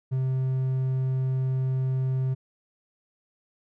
triangle tone, 130.81 Hz, C3, in tune, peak -21 dBFS, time 0.11-2.35 s, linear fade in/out 20 ms, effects none

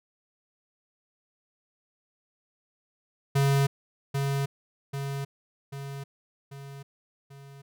square tone with echo, 138.8 Hz, C#3, 3 cents sharp, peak -21 dBFS, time 3.35-3.67 s, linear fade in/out 10 ms, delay 790 ms, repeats 5, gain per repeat -5 dB, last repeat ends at 7.62 s, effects none

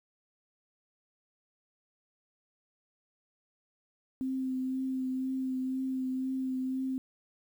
sine tone with vibrato, 260.7 Hz, C4, 6 cents flat, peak -30 dBFS, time 4.21-6.98 s, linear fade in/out 0 ms, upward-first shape triangle, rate 2 Hz, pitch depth 19 cents each way, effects 10-bit

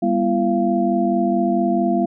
sine tone cluster, 199.1 / 243.6 / 338.1 / 688 Hz, G3 / B3 / E4 / F5, +27 / -24 / +44 / -26 cents, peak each -21 dBFS, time 0.02-2.06 s, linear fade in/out 10 ms, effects none

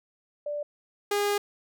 sine / sawtooth tone pair in turn, 587.3 / 408.9 Hz, D5 / G#4, 0 / -27 cents, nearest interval tritone, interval 627 cents, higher first, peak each -29 / -20 dBFS, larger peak second, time 0.46-0.63 / 1.11-1.38 s, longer second, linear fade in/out 5 ms, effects none

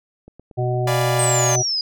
click train, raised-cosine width 2 ms, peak -28 dBFS, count 6, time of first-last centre 0.28-0.861 s, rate 8.61 Hz
harmonic tone, 124.1 Hz, B2, 9 cents sharp, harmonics 1 / 3 / 5 / 6, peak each -20 / -25 / -27 / -28 dBFS, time 0.57-1.63 s, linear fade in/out 20 ms
sawtooth chord, D diminished seventh, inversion none, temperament equal, 587.3 / 698.5 / 830.6 / 987.8 Hz, D5 / F5 / Ab5 / Cb6, 0 / 0 / 0 / 0 cents, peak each -19 / -25 / -25 / -25 dBFS, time 0.87-1.56 s, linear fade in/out 5 ms
sine exponential sweep, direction down, 8490 to 4867 Hz, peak -19 dBFS, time 1.19-1.81 s, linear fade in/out 2 ms
effects none

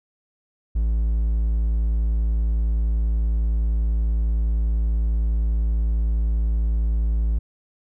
triangle tone, 55.3 Hz, A1, 9 cents sharp, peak -16 dBFS, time 0.75-7.39 s, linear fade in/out 10 ms, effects none

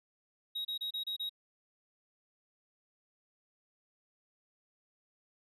triangle tone bursts, 3800 Hz, A#7, 33 cents sharp, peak -33 dBFS, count 6, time 0.55-1.295 s, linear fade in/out 10 ms, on 100 ms, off 29 ms, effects resampled to 32000 Hz

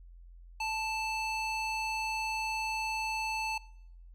square tone with band-pass filter, 880 Hz, A5, in tune, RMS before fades -34 dBFS, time 0.6-3.58 s, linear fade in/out 5 ms, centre 2700 Hz, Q 0.87, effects noise-tail reverb RT60 0.7 s tail -21 dB re dry + added 43 Hz sine -49 dBFS peak until 4.14 s

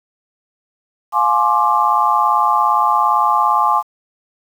sine chord, D half-diminished seventh, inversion first, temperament just, 704.8 / 845.8 / 1057.2 / 1174.7 Hz, F5 / Ab5 / C6 / D6, +16 / +31 / +18 / 0 cents, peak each -22 / -16 / -16 / -16 dBFS, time 1.12-3.83 s, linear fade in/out 50 ms, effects 7-bit

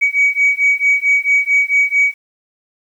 sine beating tone pair, 2261 / 2265.5 Hz, C#7 / C#7, +34 / +37 cents, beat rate 4.5 Hz, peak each -13 dBFS, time 0.01-2.14 s, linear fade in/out 20 ms, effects tanh soft clip ceiling -5 dBFS + 8-bit

